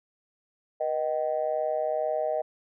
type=tone with amplitude modulation; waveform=sine; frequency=622.3 Hz; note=D#5; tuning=in tune; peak=-20 dBFS; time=0.8-2.42 s; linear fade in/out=10 ms; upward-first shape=sine; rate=142 Hz; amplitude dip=100%; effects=tanh soft clip ceiling -16 dBFS